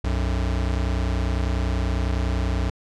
square tone pair together, 60.84 / 90.9 Hz, B1 / F#2, -25 / -30 cents, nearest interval perfect fifth, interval 695 cents, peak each -23 / -27 dBFS, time 0.04-2.7 s, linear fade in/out 5 ms, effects low-pass 6000 Hz 12 dB/octave

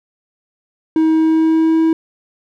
triangle tone with pitch glide, 318.3 to 323.3 Hz, D#4 to E4, +39 to -34 cents, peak -8 dBFS, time 0.96-1.93 s, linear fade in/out 2 ms, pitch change +27 cents, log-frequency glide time 1.12-1.82 s, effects none

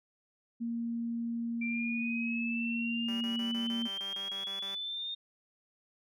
sine tone, 233.1 Hz, A#3, in tune, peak -32 dBFS, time 0.6-3.88 s, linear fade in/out 20 ms
sine exponential sweep, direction up, 2349 to 3669 Hz, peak -35 dBFS, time 1.61-5.15 s, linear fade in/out 10 ms
5% pulse tone bursts, 196 Hz, G3, in tune, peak -35 dBFS, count 11, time 3.08-4.75 s, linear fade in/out 5 ms, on 130 ms, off 24 ms
effects none

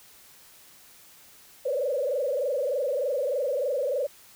sine tone with frequency modulation, 541 Hz, C#5, 42 cents flat, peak -24 dBFS, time 1.65-4.07 s, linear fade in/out 10 ms, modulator 23.3 Hz, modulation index 2.3, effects white hiss -53 dBFS RMS until 4.35 s

